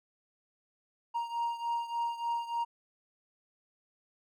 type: beating tone pair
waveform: triangle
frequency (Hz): 936 / 939.4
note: A#5 / A#5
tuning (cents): +7 / +13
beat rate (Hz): 3.4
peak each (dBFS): -31 / -35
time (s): 1.14-2.65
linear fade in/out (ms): 20
effects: none